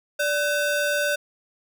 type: ring-modulated tone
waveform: 45% pulse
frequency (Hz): 1048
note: C6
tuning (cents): +2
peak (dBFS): -18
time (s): 0.19-1.16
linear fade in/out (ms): 10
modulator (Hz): 464
effects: none